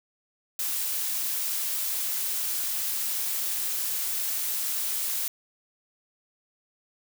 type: noise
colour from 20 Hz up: blue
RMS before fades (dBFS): -29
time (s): 0.59-5.28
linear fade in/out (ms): 2
effects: none